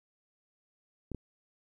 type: clicks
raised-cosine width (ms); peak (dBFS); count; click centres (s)
3; -25; 2; 1.117 / 1.147
effects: 11-bit